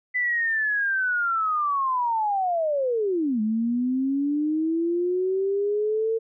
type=linear two-way sweep; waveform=sine; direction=down then up; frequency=2006 to 211.8 to 454.4 Hz; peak=-21 dBFS; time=0.14-6.19 s; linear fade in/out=20 ms; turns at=3.41 s; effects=none